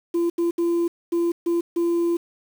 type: tone bursts at uneven times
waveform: sine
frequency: 341.3 Hz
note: F4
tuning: 40 cents flat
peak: -16 dBFS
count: 6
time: 0.14-0.3 / 0.38-0.51 / 0.58-0.88 / 1.12-1.32 / 1.46-1.61 / 1.76-2.17 s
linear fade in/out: 10 ms
effects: tanh soft clip ceiling -17 dBFS + 7-bit